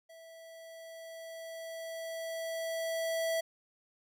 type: tone with level ramp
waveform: square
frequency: 656 Hz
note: E5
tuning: 9 cents flat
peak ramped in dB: -52 to -30 dBFS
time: 0.09-3.41 s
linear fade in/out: 10 ms
effects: none